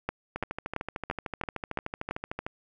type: two click trains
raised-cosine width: 0.5 ms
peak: -18 / -14 dBFS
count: 29 / 7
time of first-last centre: 0.36-2.465 / 0.09-2.11 s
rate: 13.3 / 2.97 Hz
effects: none